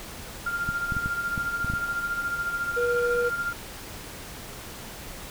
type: tone with tremolo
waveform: sine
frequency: 1396.9 Hz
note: F6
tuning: in tune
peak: -24 dBFS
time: 0.46-3.53 s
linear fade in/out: 5 ms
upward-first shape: sine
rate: 14 Hz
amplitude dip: 55%
type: clicks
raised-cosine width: 5 ms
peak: -18 dBFS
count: 8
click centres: 0.69 / 0.922 / 0.967 / 1.06 / 1.378 / 1.646 / 1.7 / 1.737 s
type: tone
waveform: triangle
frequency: 482.2 Hz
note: B4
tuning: 41 cents flat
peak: -21 dBFS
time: 2.76-3.3 s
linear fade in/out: 20 ms
effects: pink hiss -40 dBFS RMS until 5.3 s